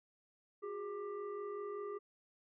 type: tone with frequency modulation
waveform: sine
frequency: 411.1 Hz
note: G#4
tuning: 18 cents flat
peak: -40 dBFS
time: 0.62-1.99 s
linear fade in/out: 20 ms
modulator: 777 Hz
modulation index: 0.79
effects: none